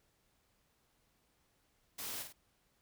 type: noise with echo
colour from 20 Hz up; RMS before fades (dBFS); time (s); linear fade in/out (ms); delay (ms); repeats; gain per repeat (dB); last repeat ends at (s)
white; -43; 1.98-2.23; 10; 49; 2; -6; 2.328
effects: pink hiss -75 dBFS RMS until 2.81 s